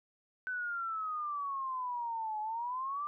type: exponential two-way sweep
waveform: sine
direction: down then up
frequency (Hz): 1518 to 846 to 1195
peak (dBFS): -34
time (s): 0.47-3.07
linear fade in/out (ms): 0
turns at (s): 2.4
effects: none